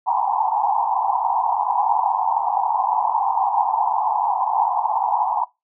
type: band-pass noise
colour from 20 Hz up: pink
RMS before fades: -20 dBFS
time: 0.06-5.45 s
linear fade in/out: 20 ms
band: 760 to 1000 Hz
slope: 96 dB/octave
effects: noise-tail reverb RT60 0.2 s tail -21 dB re dry